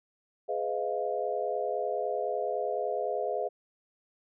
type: chord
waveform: sine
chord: F half-diminished seventh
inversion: first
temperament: just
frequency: 419.1 / 502.9 / 628.6 / 698.5 Hz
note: Ab4 / Cb5 / Eb5 / F5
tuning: +16 / +31 / +18 / 0 cents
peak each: -34 dBFS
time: 0.48-3.49 s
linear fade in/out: 20 ms
effects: none

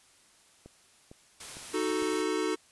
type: click train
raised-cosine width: 2 ms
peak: -34 dBFS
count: 4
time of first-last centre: 0.66-2.024 s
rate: 2.2 Hz
type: noise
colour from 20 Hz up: white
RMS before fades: -43 dBFS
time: 1.4-2.22 s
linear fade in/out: 5 ms
type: chord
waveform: square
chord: D# diminished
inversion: none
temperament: equal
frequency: 311.1 / 370 / 440 Hz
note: D#4 / F#4 / A4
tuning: 0 / 0 / 0 cents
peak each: -33 dBFS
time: 1.73-2.56 s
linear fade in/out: 20 ms
effects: white hiss -61 dBFS RMS until 2.71 s + resampled to 24000 Hz

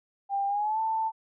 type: tone with pitch glide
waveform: sine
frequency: 795 to 887.2 Hz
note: G5 to A5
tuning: +24 to +14 cents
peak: -25 dBFS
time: 0.29-1.12 s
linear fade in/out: 50 ms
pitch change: +190 cents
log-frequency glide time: 0.47-0.8 s
effects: none

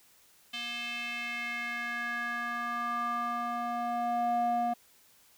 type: tone with band-pass filter sweep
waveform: square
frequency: 238.1 Hz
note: A#3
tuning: 37 cents sharp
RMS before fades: -33 dBFS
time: 0.53-4.74 s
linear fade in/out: 10 ms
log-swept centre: 3100 to 630 Hz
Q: 3.7
effects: white hiss -62 dBFS RMS until 5.37 s

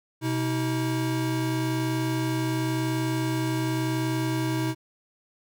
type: tone pair together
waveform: square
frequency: 126.91 / 319.8 Hz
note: B2 / D#4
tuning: +48 / +48 cents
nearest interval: octave + major third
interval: 1600 cents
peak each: -28 dBFS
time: 0.21-4.75 s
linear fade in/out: 50 ms
effects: none

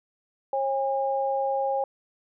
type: tone pair together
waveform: sine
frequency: 542 / 812.1 Hz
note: C#5 / G#5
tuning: -39 / -39 cents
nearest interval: perfect fifth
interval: 700 cents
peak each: -26 dBFS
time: 0.53-1.84 s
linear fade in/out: 2 ms
effects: none

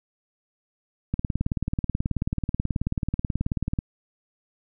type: click train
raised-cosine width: 5 ms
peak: -12 dBFS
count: 50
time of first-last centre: 1.14-3.789 s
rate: 18.5 Hz
effects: none

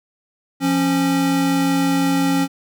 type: tone pair together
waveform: square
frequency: 173.3 / 273.6 Hz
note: F3 / C#4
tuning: -13 / -23 cents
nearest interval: minor sixth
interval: 790 cents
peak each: -23 / -17 dBFS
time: 0.6-2.48 s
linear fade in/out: 50 ms
effects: none

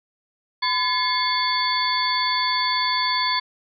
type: tone cluster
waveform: sine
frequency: 1012 / 1712 / 2162 / 3454 / 4491 Hz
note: B5 / A6 / C#7 / A7 / C#8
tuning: +42 / -48 / -44 / -33 / +22 cents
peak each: -23 / -30 / -28 / -28 / -24 dBFS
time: 0.62-3.4 s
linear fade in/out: 10 ms
effects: none

